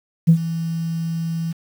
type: tone with ADSR envelope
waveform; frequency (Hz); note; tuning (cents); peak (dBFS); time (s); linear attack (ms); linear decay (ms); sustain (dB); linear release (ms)
sine; 164.81; E3; 0; -5; 0.27-1.53; 22; 80; -16; 15
effects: tanh soft clip ceiling -3 dBFS + 7-bit